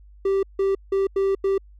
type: tone bursts at uneven times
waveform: triangle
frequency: 390 Hz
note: G4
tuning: 9 cents flat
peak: -16 dBFS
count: 5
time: 0.25-0.43 / 0.59-0.75 / 0.92-1.07 / 1.16-1.35 / 1.44-1.58 s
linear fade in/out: 5 ms
effects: added 50 Hz sine -45 dBFS peak until 1.79 s